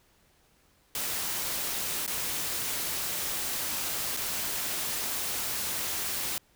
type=noise with dropouts; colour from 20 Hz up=white; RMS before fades=-32 dBFS; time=0.95-6.38 s; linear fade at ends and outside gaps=1 ms; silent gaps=2.064-2.077 / 4.166-4.171 s; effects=pink hiss -65 dBFS RMS until 6.55 s